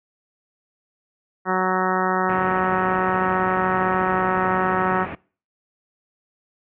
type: harmonic tone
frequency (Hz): 185.8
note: F#3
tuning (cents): +7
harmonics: 1 / 2 / 3 / 4 / 5 / 6 / 7 / 8 / 9 / 10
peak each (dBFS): -26 / -25 / -30 / -26 / -27 / -27 / -26 / -30 / -35 / -31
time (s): 1.45-5.07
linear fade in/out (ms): 50
type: low-pass noise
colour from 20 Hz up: pink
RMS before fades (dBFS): -31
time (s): 2.29-5.15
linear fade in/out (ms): 2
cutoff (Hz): 2600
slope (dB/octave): 48
effects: noise-tail reverb RT60 0.4 s tail -23 dB re dry + high-pass 100 Hz 12 dB/octave